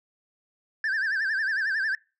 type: tone with vibrato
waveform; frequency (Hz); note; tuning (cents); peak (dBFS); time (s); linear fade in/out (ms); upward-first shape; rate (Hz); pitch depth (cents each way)
sine; 1661.2; G#6; 0; -21; 0.84-1.95; 2; sine; 11; 140
effects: noise-tail reverb RT60 0.3 s tail -25 dB re dry + tanh soft clip ceiling -23 dBFS